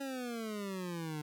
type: exponential sweep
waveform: 25% pulse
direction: down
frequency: 278.4 to 148.6 Hz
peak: -34 dBFS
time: 0-1.22 s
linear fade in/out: 10 ms
effects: none